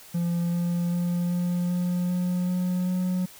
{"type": "tone with pitch steps", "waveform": "triangle", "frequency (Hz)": [171.8, 173.3, 174.8, 176.32, 177.86, 179.41, 180.97, 182.54], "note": ["F3", "F3", "F3", "F3", "F3", "F3", "F#3", "F#3"], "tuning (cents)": [-28, -13, 2, 17, 32, 47, -38, -23], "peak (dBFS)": -21, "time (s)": [0.14, 3.26], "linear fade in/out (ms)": 10, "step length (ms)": 390, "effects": ["white hiss -48 dBFS RMS until 3.39 s"]}